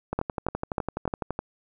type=two click trains; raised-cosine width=1 ms; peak=-14 / -11 dBFS; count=16 / 4; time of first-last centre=0.13-1.391 / 0.19-1.078 s; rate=11.9 / 3.38 Hz; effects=none